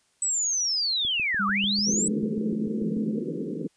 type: linear two-way sweep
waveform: sine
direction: down then up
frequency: 8050 to 1112 to 8050 Hz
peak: -23 dBFS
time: 0.22-2.08 s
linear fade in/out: 2 ms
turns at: 1.47 s
type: click train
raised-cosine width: 3 ms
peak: -29 dBFS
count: 14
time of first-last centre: 1.05-2.97 s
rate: 6.77 Hz
type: tone with pitch glide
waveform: sine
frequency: 200.5 to 216.1 Hz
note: G3 to A3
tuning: +39 to -31 cents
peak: -27 dBFS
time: 1.39-3.19 s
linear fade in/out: 10 ms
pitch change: +130 cents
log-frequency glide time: 1.6-2.25 s
type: band-pass noise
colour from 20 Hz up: pink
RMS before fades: -31 dBFS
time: 1.86-3.68 s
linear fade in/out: 20 ms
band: 150 to 490 Hz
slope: 96 dB/octave
effects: white hiss -67 dBFS RMS until 3.76 s + resampled to 22050 Hz